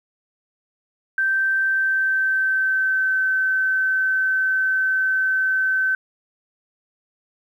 sine tone with pitch glide, 1559 to 1534 Hz, G6 to G6, -10 to -38 cents, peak -17 dBFS, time 1.18-5.95 s, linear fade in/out 2 ms, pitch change -28 cents, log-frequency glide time 1.63-3.2 s, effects 9-bit

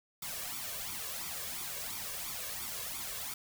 white noise with flanger, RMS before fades -40 dBFS, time 0.22-3.34 s, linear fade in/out 5 ms, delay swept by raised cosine 0.86 to 1.83 ms, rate 2.9 Hz, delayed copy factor +0.7, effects none

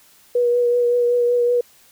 sine tone with vibrato, 483.5 Hz, B4, 37 cents flat, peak -14 dBFS, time 0.35-1.61 s, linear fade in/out 5 ms, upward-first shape triangle, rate 5.3 Hz, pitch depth 22 cents each way, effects white hiss -52 dBFS RMS until 1.91 s

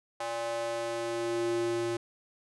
square tone with high-pass filter sweep, 116.54 Hz, A#2, in tune, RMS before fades -32 dBFS, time 0.2-1.97 s, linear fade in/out 5 ms, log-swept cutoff 700 to 270 Hz, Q 3, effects resampled to 24000 Hz

